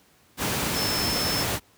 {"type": "tone in noise", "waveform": "sine", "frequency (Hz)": 5274, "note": "E8", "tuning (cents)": 0, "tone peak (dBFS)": -27, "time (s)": [0.73, 1.46], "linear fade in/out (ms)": 50, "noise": "pink", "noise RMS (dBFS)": -26, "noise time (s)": [0.37, 1.6], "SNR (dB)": -4, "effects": ["pink hiss -59 dBFS RMS until 1.77 s", "high-pass 80 Hz 12 dB/octave"]}